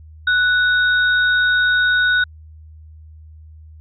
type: tone pair together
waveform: sine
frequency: 1480 / 3732 Hz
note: F#6 / A#7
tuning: 0 / +1 cents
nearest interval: octave + major third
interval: 1601 cents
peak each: -13 / -23 dBFS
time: 0.27-2.24 s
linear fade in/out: 5 ms
effects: added 78 Hz sine -38 dBFS peak until 3.8 s